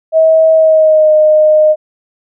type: tone with pitch glide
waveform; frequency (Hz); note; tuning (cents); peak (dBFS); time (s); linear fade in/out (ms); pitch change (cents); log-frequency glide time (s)
sine; 641 to 615.6; E5 to D#5; -49 to -19; -4; 0.12-1.76; 50; -70; 0.53-1.12
effects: none